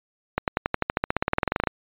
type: accelerating click train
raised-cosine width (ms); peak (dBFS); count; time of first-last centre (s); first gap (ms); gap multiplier
0.5; -6; 22; 0.38-1.672; 98; 0.95
effects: resampled to 8000 Hz